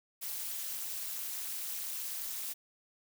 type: noise with amplitude modulation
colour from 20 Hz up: blue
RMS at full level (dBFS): -35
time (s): 0.21-2.54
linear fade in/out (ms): 20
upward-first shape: sine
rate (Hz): 251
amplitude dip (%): 90
effects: none